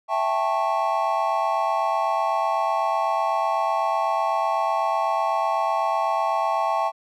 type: chord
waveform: triangle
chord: A dominant seventh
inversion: second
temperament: just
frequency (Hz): 660 / 792 / 880 / 1100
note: E5 / G5 / A5 / C#6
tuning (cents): +2 / +18 / 0 / -14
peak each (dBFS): -24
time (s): 0.08-6.92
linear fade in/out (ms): 50
effects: none